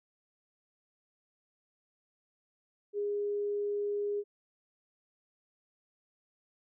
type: tone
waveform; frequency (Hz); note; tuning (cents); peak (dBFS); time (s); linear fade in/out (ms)
sine; 410.2; G#4; -21; -30; 2.93-4.24; 50
effects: none